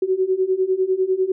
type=beating tone pair; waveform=sine; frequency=370 / 380 Hz; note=F#4 / F#4; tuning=0 / +46 cents; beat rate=10 Hz; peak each=-21 / -19 dBFS; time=0.02-1.32 s; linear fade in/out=5 ms; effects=none